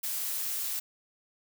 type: noise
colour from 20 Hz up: blue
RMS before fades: -33 dBFS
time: 0.03-0.8 s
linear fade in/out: 10 ms
effects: none